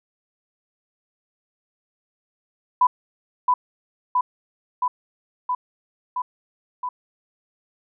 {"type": "tone with echo", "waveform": "sine", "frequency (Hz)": 996, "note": "B5", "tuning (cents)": 14, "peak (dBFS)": -12, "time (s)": [2.81, 2.87], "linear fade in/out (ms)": 5, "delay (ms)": 670, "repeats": 6, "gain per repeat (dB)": -2, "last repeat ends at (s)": 6.89, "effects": []}